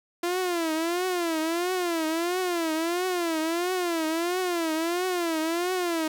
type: tone with vibrato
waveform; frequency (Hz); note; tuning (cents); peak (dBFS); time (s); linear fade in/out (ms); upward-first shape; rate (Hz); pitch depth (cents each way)
sawtooth; 341.5; F4; -39; -21; 0.23-6.08; 5; triangle; 1.5; 160
effects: none